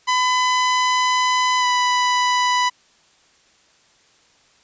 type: tone with pitch glide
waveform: sawtooth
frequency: 1005 to 991.7 Hz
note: B5 to B5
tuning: +30 to +7 cents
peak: -12 dBFS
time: 0.07-2.7 s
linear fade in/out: 20 ms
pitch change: -23 cents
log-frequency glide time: 1.59-1.65 s
effects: white hiss -56 dBFS RMS until 4.63 s + resampled to 16000 Hz